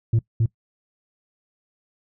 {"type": "tone with echo", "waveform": "sine", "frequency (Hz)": 113.4, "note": "A#2", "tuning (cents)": -47, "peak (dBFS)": -12, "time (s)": [0.13, 0.19], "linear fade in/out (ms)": 5, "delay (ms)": 270, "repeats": 1, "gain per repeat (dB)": -2, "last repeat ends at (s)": 0.46, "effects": ["noise-tail reverb RT60 0.1 s tail -22 dB re dry", "tanh soft clip ceiling -14 dBFS"]}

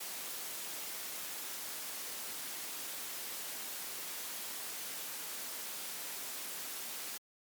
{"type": "noise", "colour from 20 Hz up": "white", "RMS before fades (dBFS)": -42, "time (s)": [0, 7.18], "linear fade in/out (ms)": 10, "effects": ["high-pass 200 Hz 12 dB/octave", "MP3 96 kbps"]}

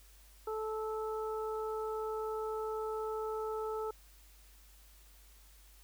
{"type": "harmonic tone", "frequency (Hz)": 436.2, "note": "A4", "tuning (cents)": -15, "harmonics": [1, 2, 3], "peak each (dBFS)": [-36, -43, -43], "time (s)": [0.47, 3.91], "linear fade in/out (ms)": 5, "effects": ["added 50 Hz sine -58 dBFS peak until 5.83 s", "white hiss -63 dBFS RMS until 5.83 s"]}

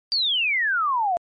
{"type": "exponential sweep", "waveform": "sine", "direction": "down", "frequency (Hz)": [4741, 673], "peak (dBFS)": -19, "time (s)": [0.12, 1.17], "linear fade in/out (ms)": 0, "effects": ["MP3 48 kbps"]}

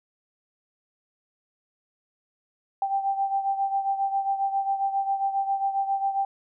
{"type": "beating tone pair", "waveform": "sine", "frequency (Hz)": [784, 791.4], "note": ["G5", "G5"], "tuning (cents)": [0, 16], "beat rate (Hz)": 7.4, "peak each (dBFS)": [-24, -30], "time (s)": [2.82, 6.25], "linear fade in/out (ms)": 2, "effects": []}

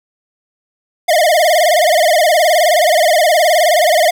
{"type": "tone with vibrato", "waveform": "square", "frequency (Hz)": 658, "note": "E5", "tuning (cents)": -3, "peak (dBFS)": -9, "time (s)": [1.08, 4.11], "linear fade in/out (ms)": 10, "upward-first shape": "sine", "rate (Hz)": 19, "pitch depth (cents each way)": 160, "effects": []}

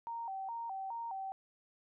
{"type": "tone with vibrato", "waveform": "sine", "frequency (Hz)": 846, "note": "G#5", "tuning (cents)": 32, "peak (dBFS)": -38, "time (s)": [0.07, 1.32], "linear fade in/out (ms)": 0, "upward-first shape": "square", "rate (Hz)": 2.4, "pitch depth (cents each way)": 160, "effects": []}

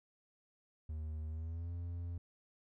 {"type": "tone with pitch glide", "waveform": "triangle", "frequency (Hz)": [77.78, 86.3], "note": ["D#2", "F2"], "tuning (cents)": [0, -20], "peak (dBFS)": -37, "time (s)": [0.89, 2.18], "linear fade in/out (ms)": 5, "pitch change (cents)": 180, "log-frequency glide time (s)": [1.26, 1.72], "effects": []}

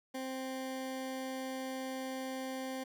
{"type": "tone", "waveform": "20% pulse", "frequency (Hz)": 262.1, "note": "C4", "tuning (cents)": 3, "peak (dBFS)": -33, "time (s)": [0.14, 2.84], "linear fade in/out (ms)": 10, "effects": []}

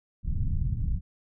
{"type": "low-pass noise", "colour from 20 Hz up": "pink", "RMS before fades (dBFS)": -27, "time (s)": [0.23, 1.01], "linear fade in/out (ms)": 50, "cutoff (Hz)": 150, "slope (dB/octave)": 24, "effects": []}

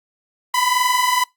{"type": "tone pair together", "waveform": "sawtooth", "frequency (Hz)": [987.8, 1009.7], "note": ["B5", "B5"], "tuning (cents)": [0, 38], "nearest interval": "unison", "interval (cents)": 38, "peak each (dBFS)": -15, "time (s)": [0.54, 1.24], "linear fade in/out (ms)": 5, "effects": ["noise-tail reverb RT60 0.2 s tail -24 dB re dry", "Opus 48 kbps"]}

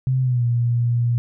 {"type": "tone with pitch glide", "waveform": "sine", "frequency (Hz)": [130.1, 119.3], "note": ["C3", "A#2"], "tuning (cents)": [-9, 41], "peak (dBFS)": -16, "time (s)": [0.07, 1.18], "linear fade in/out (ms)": 0, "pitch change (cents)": -150, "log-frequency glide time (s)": [0.21, 0.44], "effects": []}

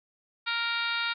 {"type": "harmonic tone", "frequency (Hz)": 466.2, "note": "A#4", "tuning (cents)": 0, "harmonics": [2, 3, 4, 5, 6, 7, 8, 9, 10], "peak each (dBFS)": [-39, -31, -38, -34, -38, -42, -34, -41, -45], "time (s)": [0.46, 1.14], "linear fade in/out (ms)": 20, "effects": []}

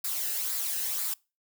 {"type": "noise with flanger", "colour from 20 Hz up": "blue", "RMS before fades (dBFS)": -31, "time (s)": [0.04, 1.14], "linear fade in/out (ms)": 5, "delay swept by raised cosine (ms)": [0.32, 0.91], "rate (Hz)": 2, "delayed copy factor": -0.5, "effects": ["noise-tail reverb RT60 0.3 s tail -25 dB re dry"]}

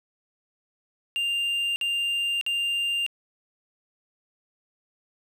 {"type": "tone bursts", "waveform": "triangle", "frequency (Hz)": 2794, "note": "F7", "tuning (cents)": 0, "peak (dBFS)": -22, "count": 3, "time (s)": [1.16, 3.064], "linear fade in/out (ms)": 0, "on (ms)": 600, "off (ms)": 52, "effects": []}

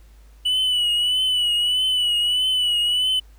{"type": "tone with vibrato", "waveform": "triangle", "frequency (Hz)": 2960, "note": "F#7", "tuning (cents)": 0, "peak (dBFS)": -16, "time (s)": [0.45, 3.2], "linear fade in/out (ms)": 10, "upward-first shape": "triangle", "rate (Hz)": 1.6, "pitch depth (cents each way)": 58, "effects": ["added 52 Hz sine -45 dBFS peak until 3.38 s", "pink hiss -59 dBFS RMS until 3.38 s"]}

